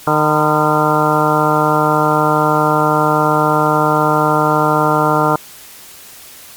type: harmonic tone with a mistuned harmonic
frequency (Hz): 152.7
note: D#3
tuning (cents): -32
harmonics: 1 / 2 / 3 / 4 / 5 / 6 / 7 / 8 / 9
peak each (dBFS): -19 / -19 / -19 / -19 / -19 / -19 / -19 / -19 / -19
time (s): 0.07-5.36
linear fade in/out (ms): 2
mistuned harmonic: 7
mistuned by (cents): -81
effects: white hiss -37 dBFS RMS until 6.56 s + MP3 96 kbps